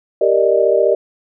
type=chord; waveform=sine; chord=Eb major seventh; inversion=first; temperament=equal; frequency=392 / 466.2 / 587.3 / 622.3 Hz; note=G4 / Bb4 / D5 / Eb5; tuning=0 / 0 / 0 / 0 cents; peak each=-16 dBFS; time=0.21-0.95 s; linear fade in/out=5 ms; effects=none